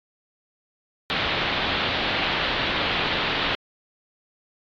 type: low-pass noise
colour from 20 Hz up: white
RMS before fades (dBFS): -25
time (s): 1.1-3.55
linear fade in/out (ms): 0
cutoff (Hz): 3900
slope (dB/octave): 48
effects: AAC 48 kbps